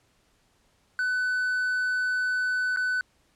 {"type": "tone with dropouts", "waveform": "triangle", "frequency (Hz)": 1500, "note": "F#6", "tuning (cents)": 23, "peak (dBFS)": -22, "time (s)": [0.99, 3.01], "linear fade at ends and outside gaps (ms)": 1, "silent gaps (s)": [2.762, 2.771], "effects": ["pink hiss -66 dBFS RMS until 3.35 s", "low-pass 10000 Hz 12 dB/octave"]}